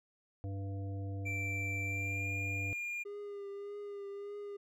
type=harmonic tone; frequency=98.3 Hz; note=G2; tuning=5 cents sharp; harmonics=1 / 3 / 5 / 7; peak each=-37 / -47 / -51 / -54 dBFS; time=0.44-2.73 s; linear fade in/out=0 ms
type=tone with pitch glide; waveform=triangle; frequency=2345 to 2411 Hz; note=D7 to D7; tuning=-3 to +45 cents; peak=-35 dBFS; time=1.25-3.04 s; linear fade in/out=20 ms; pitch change=+48 cents; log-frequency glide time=1.84-2.3 s
type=tone with vibrato; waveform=triangle; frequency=404.9 Hz; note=G#4; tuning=44 cents flat; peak=-39 dBFS; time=3.05-4.57 s; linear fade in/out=10 ms; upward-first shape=triangle; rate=1.7 Hz; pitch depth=31 cents each way
effects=none